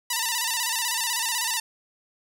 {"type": "tone with vibrato", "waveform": "5% pulse", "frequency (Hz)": 939, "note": "A#5", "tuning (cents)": 12, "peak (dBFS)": -12, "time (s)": [0.1, 1.6], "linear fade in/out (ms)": 5, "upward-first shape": "square", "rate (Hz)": 16, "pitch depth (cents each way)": 71, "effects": []}